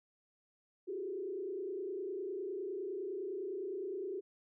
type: tone with frequency modulation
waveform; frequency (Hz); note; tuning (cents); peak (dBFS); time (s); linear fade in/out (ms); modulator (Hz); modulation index
sine; 384.8; G4; -32; -37; 0.87-4.21; 20; 29.8; 1.2
effects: none